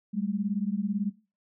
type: beating tone pair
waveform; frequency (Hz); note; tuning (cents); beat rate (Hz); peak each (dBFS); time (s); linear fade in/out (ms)
sine; 195.3 / 213.3; G3 / G#3; -6 / +46; 18; -30 / -29; 0.13-1.11; 20
effects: noise-tail reverb RT60 0.3 s tail -18 dB re dry